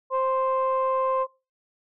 sine tone pair together, 525.4 / 1046.5 Hz, C5 / C6, +7 / 0 cents, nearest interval octave, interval 1193 cents, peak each -23 dBFS, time 0.1-1.27 s, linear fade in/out 50 ms, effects noise-tail reverb RT60 0.3 s tail -24 dB re dry + tanh soft clip ceiling -16 dBFS

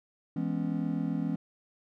triangle chord, C# minor seventh, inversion first, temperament just, 166.31 / 207.9 / 249.5 / 277.2 Hz, E3 / G#3 / B3 / C#4, +16 / +2 / +18 / 0 cents, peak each -31 / -33 / -33 / -32 dBFS, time 0.36-1.36 s, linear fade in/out 5 ms, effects none

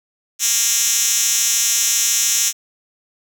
5% pulse tone with high-pass filter, 233.1 Hz, A#3, in tune, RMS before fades -17 dBFS, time 0.39-2.53 s, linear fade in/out 50 ms, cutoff 5500 Hz, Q 2.2, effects none

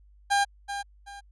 30% pulse tone with echo, 803 Hz, G5, 41 cents sharp, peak -18 dBFS, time 0.3-0.45 s, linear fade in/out 20 ms, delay 380 ms, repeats 2, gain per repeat -10 dB, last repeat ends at 1.21 s, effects added 50 Hz sine -53 dBFS peak until 1.31 s + resampled to 24000 Hz

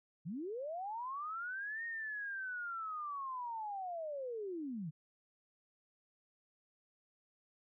sine linear two-way sweep, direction up then down, 141.7 to 1864.7 to 141.7 Hz, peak -39 dBFS, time 0.25-4.91 s, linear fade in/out 20 ms, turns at 1.85 s, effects none

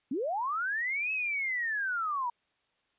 sine linear two-way sweep, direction up then down, 229.5 to 2600 to 933 Hz, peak -29 dBFS, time 0.11-2.3 s, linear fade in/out 5 ms, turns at 1.12 s, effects white hiss -74 dBFS RMS until 2.98 s + resampled to 8000 Hz

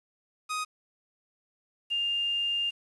sawtooth / sine tone pair in turn, 1250 / 2806 Hz, D#6 / F7, +8 / +8 cents, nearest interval octave + major second, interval 1400 cents, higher second, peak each -26 dBFS, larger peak neither, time 0.49-0.65 / 1.9-2.71 s, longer second, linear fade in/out 20 ms, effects resampled to 24000 Hz + 9-bit

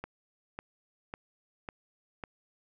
click train, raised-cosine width 0.5 ms, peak -23 dBFS, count 5, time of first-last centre 0.04-2.238 s, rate 1.82 Hz, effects none

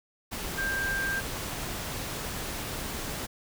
sine tone in noise, 1586 Hz, G6, 20 cents sharp, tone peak -28 dBFS, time 0.57-1.21 s, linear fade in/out 20 ms, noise pink, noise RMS -35 dBFS, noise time 0.31-3.27 s, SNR +4 dB, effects none

